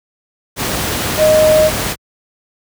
sine tone in noise, 620 Hz, D#5, 6 cents flat, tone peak -7 dBFS, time 1.17-1.71 s, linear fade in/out 50 ms, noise pink, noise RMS -18 dBFS, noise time 0.56-1.96 s, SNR +8 dB, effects high-pass 60 Hz 12 dB/octave

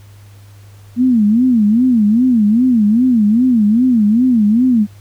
sine tone with vibrato, 230.5 Hz, A#3, 19 cents flat, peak -8 dBFS, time 0.96-4.87 s, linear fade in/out 50 ms, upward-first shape sine, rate 2.5 Hz, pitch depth 200 cents each way, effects added 101 Hz sine -37 dBFS peak until 5 s + pink hiss -49 dBFS RMS until 5 s

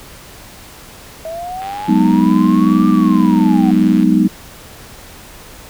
sine linear two-way sweep, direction up then down, 637 to 1194 to 743 Hz, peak -22 dBFS, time 1.25-3.71 s, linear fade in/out 2 ms, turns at 2.89 s
click train, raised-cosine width 0.3 ms, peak -16 dBFS, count 238, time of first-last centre 1.62-4.031 s, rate 98.3 Hz
sine chord, G# minor seventh, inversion third, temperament equal, 185 / 207.7 / 246.9 / 311.1 Hz, F#3 / G#3 / B3 / D#4, 0 / 0 / 0 / 0 cents, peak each -14 dBFS, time 1.88-4.28 s, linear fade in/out 10 ms
effects pink hiss -37 dBFS RMS until 5.69 s

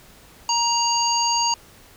harmonic tone, 940 Hz, A#5, 14 cents sharp, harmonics 1 / 3 / 5 / 7, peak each -21 / -28 / -24 / -24 dBFS, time 0.49-1.54 s, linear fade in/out 2 ms, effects pink hiss -49 dBFS RMS until 1.96 s

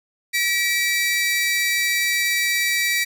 sawtooth tone pair together, 1930.3 / 2313 Hz, B6 / D7, -40 / -27 cents, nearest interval minor third, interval 313 cents, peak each -18 dBFS, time 0.33-3.05 s, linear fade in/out 20 ms, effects none

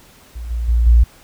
sine tone with level steps, 58.27 Hz, A#1, in tune, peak -25 / -18 / -11 / -6 dBFS, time 0.35-1.04 s, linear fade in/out 10 ms, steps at 0.5 / 0.68 / 0.86 s, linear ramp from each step 10 ms, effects pink hiss -47 dBFS RMS until 1.23 s

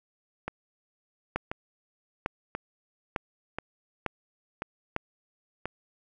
two click trains, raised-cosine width 0.5 ms, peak -13 / -17 dBFS, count 5 / 6, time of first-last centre 1.36-4.964 / 0.48-5.656 s, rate 1.11 / 0.966 Hz, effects none

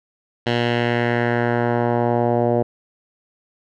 10% pulse tone with low-pass filter sweep, 119.4 Hz, A#2, 42 cents sharp, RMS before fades -19 dBFS, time 0.46-2.63 s, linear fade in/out 10 ms, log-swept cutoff 3400 to 600 Hz, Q 1.9, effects none

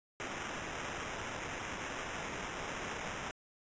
blue noise with sample-and-hold, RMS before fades -41 dBFS, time 0.2-3.31 s, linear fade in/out 0 ms, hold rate 4410 Hz, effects resampled to 16000 Hz

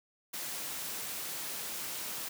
white high-pass noise, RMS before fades -39 dBFS, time 0.33-2.29 s, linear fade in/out 10 ms, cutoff 110 Hz, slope 12 dB/octave, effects none

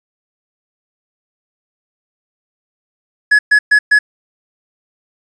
triangle tone bursts, 1693 Hz, G#6, 33 cents sharp, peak -4 dBFS, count 4, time 3.31-3.99 s, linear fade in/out 10 ms, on 80 ms, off 120 ms, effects resampled to 22050 Hz + 7-bit

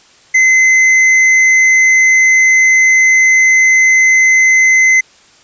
sine tone with hard clipping, 2052 Hz, C7, 34 cents flat, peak -7 dBFS, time 0.34-5.01 s, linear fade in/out 10 ms, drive 8 dB, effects white hiss -45 dBFS RMS until 5.43 s + resampled to 16000 Hz

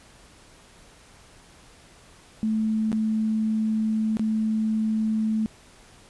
sine tone with dropouts, 218.5 Hz, A3, 12 cents flat, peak -21 dBFS, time 2.43-5.46 s, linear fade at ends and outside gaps 0 ms, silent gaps 2.918-2.928 / 4.17-4.195 s, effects pink hiss -52 dBFS RMS until 6.09 s + resampled to 24000 Hz

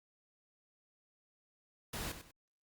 pink noise with echo, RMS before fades -41 dBFS, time 1.93-2.12 s, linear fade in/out 5 ms, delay 96 ms, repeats 2, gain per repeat -10 dB, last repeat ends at 2.312 s, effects Opus 48 kbps

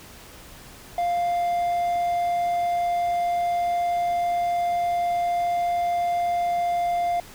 triangle tone, 698.5 Hz, F5, in tune, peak -19 dBFS, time 0.98-7.2 s, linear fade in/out 2 ms, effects pink hiss -45 dBFS RMS until 7.34 s

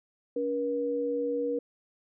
sine tone pair together, 283.7 / 479.4 Hz, C#4 / A#4, +40 / +48 cents, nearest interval major sixth, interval 908 cents, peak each -33 / -28 dBFS, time 0.36-1.59 s, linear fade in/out 5 ms, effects none

